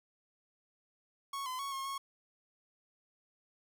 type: tone with pitch steps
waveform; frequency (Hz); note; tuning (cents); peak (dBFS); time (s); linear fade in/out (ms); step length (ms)
45% pulse; 1105 / 1021 / 1109 / 1079 / 1096; C#6 / C6 / C#6 / C#6 / C#6; -6 / -43 / 0 / -47 / -20; -37; 1.33-1.98; 5; 130
effects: none